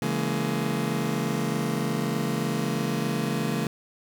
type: chord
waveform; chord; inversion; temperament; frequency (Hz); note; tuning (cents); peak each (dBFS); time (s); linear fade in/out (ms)
30% pulse; A# half-diminished seventh; first; just; 139.85 / 167.82 / 209.8 / 233.1; C#3 / E3 / G#3 / A#3; +16 / +31 / +18 / 0; -28; 0.02-3.67; 2
effects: none